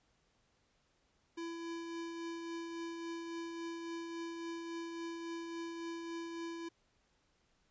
square tone with tremolo, 334.6 Hz, E4, 26 cents sharp, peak -40 dBFS, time 1.37-6.69 s, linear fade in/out 10 ms, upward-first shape triangle, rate 3.6 Hz, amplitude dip 35%, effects pink hiss -75 dBFS RMS until 7.7 s + resampled to 16000 Hz

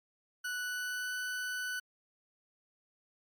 40% pulse tone with pitch glide, 1480 to 1493.7 Hz, F#6 to F#6, 0 to +16 cents, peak -34 dBFS, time 0.44-1.8 s, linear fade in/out 10 ms, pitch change +16 cents, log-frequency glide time 0.57-1.13 s, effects MP3 96 kbps

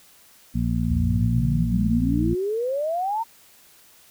harmonic tone, 58.1 Hz, A#1, 5 cents flat, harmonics 1 / 2 / 3 / 4, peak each -26 / -26 / -26 / -26 dBFS, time 0.54-2.35 s, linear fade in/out 20 ms
sine exponential sweep, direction up, 73.42 to 934 Hz, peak -22 dBFS, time 0.88-3.24 s, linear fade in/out 20 ms
effects white hiss -53 dBFS RMS until 4.1 s

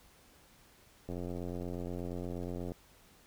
click train, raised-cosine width 2 ms, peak -27 dBFS, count 145, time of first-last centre 1.09-2.719 s, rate 88.4 Hz, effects pink hiss -62 dBFS RMS until 3.26 s

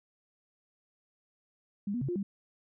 sine tone with pitch steps, 202 / 243 / 135.4 / 352.8 / 198.4 Hz, G#3 / B3 / C#3 / F4 / G3, -48 / -28 / -40 / +18 / +21 cents, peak -30 dBFS, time 1.87-2.23 s, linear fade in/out 5 ms, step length 72 ms, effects none

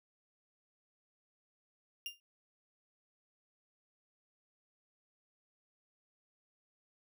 35% pulse tone with exponential decay, 2804 Hz, F7, 6 cents sharp, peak -34 dBFS, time 2.06-2.2 s, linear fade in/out 1 ms, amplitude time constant 29 ms, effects none

